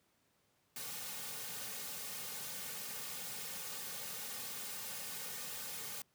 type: noise with comb filter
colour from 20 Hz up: white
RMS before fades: -44 dBFS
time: 0.76-6.02 s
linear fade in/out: 2 ms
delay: 3 ms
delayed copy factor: -0.95
effects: pink hiss -75 dBFS RMS until 6.14 s + high-pass 100 Hz 12 dB/octave